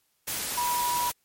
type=tone in noise; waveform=sine; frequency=973 Hz; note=B5; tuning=26 cents flat; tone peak=-25 dBFS; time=0.57-1.1 s; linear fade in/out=10 ms; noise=white; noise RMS=-31 dBFS; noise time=0.27-1.12 s; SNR=+3 dB; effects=white hiss -71 dBFS RMS until 1.24 s + MP3 64 kbps